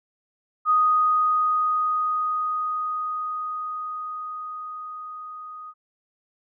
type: tone with level ramp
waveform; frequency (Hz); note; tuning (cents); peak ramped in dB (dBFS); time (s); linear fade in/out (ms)
sine; 1244.5; D#6; 0; -15 to -36; 0.65-5.74; 50
effects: none